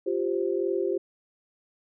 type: chord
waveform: sine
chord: F suspended second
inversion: none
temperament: equal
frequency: 349.2 / 392 / 523.3 Hz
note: F4 / G4 / C5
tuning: 0 / 0 / 0 cents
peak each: -28 / -27 / -32 dBFS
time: 0.06-0.98 s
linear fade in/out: 10 ms
effects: none